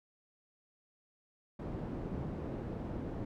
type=low-pass noise; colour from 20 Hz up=white; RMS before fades=-40 dBFS; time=1.59-3.25 s; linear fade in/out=5 ms; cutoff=330 Hz; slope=12 dB/octave; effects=none